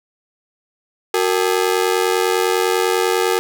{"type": "ring-modulated tone", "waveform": "sawtooth", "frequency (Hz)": 415.3, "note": "G#4", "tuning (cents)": 0, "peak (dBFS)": -8, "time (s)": [1.14, 3.39], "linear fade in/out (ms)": 0, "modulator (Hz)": 45, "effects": []}